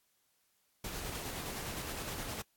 pink noise with tremolo, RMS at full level -40 dBFS, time 0.84-2.42 s, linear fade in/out 5 ms, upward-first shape square, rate 9.7 Hz, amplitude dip 25%, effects white hiss -75 dBFS RMS until 2.56 s + AAC 64 kbps

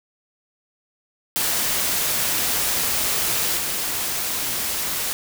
white noise with level steps, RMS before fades -22 / -25 dBFS, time 1.36-5.13 s, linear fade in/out 0 ms, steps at 3.57 s, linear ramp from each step 20 ms, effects none

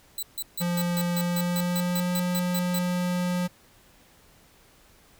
5% pulse tone bursts, 3997 Hz, B7, 20 cents sharp, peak -21 dBFS, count 14, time 0.18-2.788 s, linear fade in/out 2 ms, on 47 ms, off 150 ms
square tone with pitch glide, 174.61 to 178.69 Hz, F3 to F3, 0 to +40 cents, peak -25 dBFS, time 0.6-3.48 s, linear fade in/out 20 ms, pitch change +40 cents, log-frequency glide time 1.2-2.13 s
effects pink hiss -57 dBFS RMS until 5.19 s

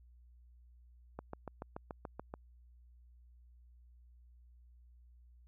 click train, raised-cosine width 1 ms, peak -28 dBFS, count 9, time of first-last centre 1.19-2.339 s, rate 6.96 Hz, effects added 60 Hz sine -58 dBFS peak until 5.47 s

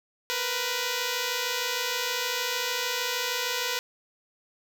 5% pulse tone pair together, 473 / 499.5 Hz, A#4 / B4, +25 / +20 cents, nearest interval minor second, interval 95 cents, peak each -20 / -17 dBFS, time 0.3-3.79 s, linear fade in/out 0 ms, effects none

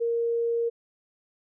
sine tone, 466.2 Hz, A#4, in tune, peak -23 dBFS, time 0-0.7 s, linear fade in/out 20 ms, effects none

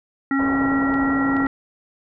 harmonic tone, 273.3 Hz, C#4, 24 cents flat, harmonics 1 / 3 / 5 / 7, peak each -18 / -32 / -26 / -27 dBFS, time 0.31-1.47 s, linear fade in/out 2 ms
white low-pass noise, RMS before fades -30 dBFS, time 0.39-1.47 s, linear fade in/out 2 ms, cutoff 1000 Hz, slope 24 dB/octave
clicks, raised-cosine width 0.3 ms, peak -25 dBFS, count 3, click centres 0.941 / 1.367 / 1.464 s
effects none

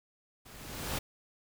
pink noise with level ramp, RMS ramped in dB -53 to -33 dBFS, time 0.45-0.99 s, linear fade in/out 10 ms, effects none

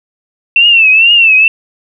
sine tone with vibrato, 2686 Hz, E7, 32 cents sharp, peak -3 dBFS, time 0.56-1.48 s, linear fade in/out 2 ms, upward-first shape triangle, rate 2.2 Hz, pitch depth 120 cents each way, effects none

